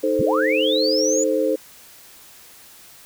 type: chord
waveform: sine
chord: A diminished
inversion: second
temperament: equal with one note detuned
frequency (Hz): 311.1 / 436.7 / 523.3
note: Eb4 / A4 / C5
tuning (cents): 0 / -13 / 0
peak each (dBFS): -23 / -22 / -20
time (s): 0.03-1.56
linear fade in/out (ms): 10
type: linear sweep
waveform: sine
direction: up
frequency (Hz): 51.91 to 7040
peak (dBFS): -21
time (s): 0.19-1.24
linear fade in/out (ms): 5
effects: white hiss -46 dBFS RMS until 3.05 s